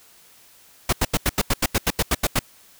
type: noise bursts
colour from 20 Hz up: pink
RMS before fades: -19 dBFS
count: 13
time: 0.89-2.392 s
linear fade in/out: 5 ms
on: 38 ms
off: 84 ms
effects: white hiss -52 dBFS RMS until 2.79 s